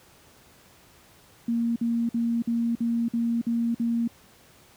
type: tone bursts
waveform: sine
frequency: 233.1 Hz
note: A#3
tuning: in tune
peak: -22 dBFS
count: 8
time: 1.48-4.077 s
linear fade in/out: 5 ms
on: 280 ms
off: 51 ms
effects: pink hiss -55 dBFS RMS until 4.76 s + high-pass 60 Hz 12 dB/octave